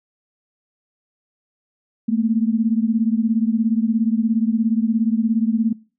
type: beating tone pair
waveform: sine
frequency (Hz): 219.1 / 236.1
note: A3 / A#3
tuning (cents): -7 / +22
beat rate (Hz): 17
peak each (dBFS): -18 / -20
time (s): 2.08-5.73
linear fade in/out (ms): 10
effects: noise-tail reverb RT60 0.4 s tail -23 dB re dry